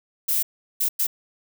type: noise bursts at uneven times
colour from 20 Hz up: violet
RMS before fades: -22 dBFS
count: 3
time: 0.28-0.43 / 0.8-0.89 / 0.99-1.07 s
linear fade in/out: 10 ms
effects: none